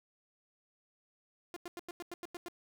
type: tone bursts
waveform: sawtooth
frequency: 349.2 Hz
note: F4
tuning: in tune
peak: -37 dBFS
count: 9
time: 1.54-2.484 s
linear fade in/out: 0 ms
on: 24 ms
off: 91 ms
effects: none